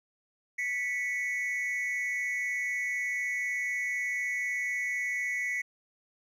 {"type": "tone pair together", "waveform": "triangle", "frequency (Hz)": [1971, 2215], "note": ["B6", "C#7"], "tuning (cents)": [-4, -2], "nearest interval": "major second", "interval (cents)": 202, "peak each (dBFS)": [-30, -31], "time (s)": [0.58, 5.62], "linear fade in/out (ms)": 10, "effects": []}